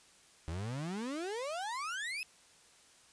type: exponential sweep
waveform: 35% pulse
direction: up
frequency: 77.2 to 2637 Hz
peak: -35 dBFS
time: 0.48-2.23 s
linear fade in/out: 0 ms
effects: white hiss -62 dBFS RMS until 3.12 s + resampled to 22050 Hz